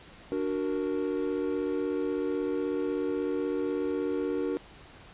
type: chord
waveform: triangle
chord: D augmented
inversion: none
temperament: equal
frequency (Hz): 293.7 / 370 / 466.2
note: D4 / F#4 / A#4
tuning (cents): 0 / 0 / 0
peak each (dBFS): -30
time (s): 0.32-4.57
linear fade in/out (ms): 0
effects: pink hiss -51 dBFS RMS until 5.13 s + resampled to 8000 Hz